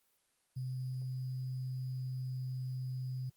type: tone with sample-and-hold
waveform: sine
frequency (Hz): 128.6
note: C3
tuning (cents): -30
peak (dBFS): -36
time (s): 0.56-3.3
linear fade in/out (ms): 10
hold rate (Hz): 4900
effects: white hiss -75 dBFS RMS until 3.36 s + Opus 24 kbps